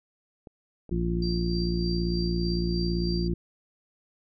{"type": "clicks", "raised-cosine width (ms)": 2, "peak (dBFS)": -30, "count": 2, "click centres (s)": [0.472, 0.893]}
{"type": "harmonic tone", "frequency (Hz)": 57.8, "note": "A#1", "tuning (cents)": -14, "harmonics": [1, 2, 3, 4, 5, 6], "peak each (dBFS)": [-29, -37, -28, -38, -42, -31], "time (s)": [0.91, 3.34], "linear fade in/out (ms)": 5}
{"type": "tone with tremolo", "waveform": "sine", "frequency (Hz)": 4699, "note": "D8", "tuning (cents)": 0, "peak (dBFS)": -34, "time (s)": [1.22, 3.28], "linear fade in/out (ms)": 5, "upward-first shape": "sine", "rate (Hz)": 3.3, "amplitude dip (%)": 50}
{"effects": []}